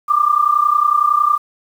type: tone pair together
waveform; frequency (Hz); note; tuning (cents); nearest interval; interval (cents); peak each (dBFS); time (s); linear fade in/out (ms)
sine; 1174.7 / 1205.6; D6 / D6; 0 / +45; unison; 45; -14; 0.08-1.38; 20
effects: 7-bit